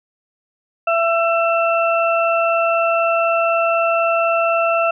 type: harmonic tone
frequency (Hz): 669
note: E5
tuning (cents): +25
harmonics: 1 / 2 / 4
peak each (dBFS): -16 / -19 / -22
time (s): 0.87-4.91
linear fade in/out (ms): 5
effects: none